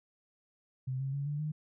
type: tone with pitch steps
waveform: sine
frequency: 130 / 135.29 / 140.79 / 146.51 / 152.47 Hz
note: C3 / C#3 / C#3 / D3 / D#3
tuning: -11 / -42 / +27 / -4 / -35 cents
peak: -32 dBFS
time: 0.87-1.52 s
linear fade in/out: 10 ms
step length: 130 ms
effects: none